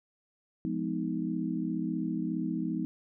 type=chord; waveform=sine; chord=F half-diminished seventh; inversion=none; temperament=just; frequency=174.61 / 209.5 / 251.4 / 314.3 Hz; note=F3 / Ab3 / Cb4 / Eb4; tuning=0 / +15 / +31 / +18 cents; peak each=-35 / -36 / -35 / -34 dBFS; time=0.65-2.85 s; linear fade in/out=0 ms; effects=none